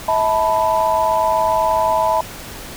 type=chord; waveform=sine; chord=E suspended fourth; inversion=none; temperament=equal with one note detuned; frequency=645.7 / 880 / 987.8 Hz; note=E5 / A5 / B5; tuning=-36 / 0 / 0 cents; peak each=-18 dBFS; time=0.08-2.21 s; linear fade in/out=5 ms; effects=pink hiss -33 dBFS RMS until 2.76 s